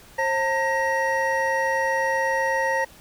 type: tone cluster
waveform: triangle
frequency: 534 / 906 / 1891 Hz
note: C5 / A#5 / A#6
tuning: +35 / -50 / +24 cents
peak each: -23 dBFS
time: 0.18-2.85 s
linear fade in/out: 10 ms
effects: pink hiss -49 dBFS RMS until 3 s